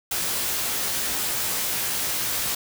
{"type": "noise with comb filter", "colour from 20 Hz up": "white", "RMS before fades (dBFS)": -26, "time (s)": [0.11, 2.55], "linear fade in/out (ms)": 5, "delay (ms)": 17, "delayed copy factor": 0.8, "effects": []}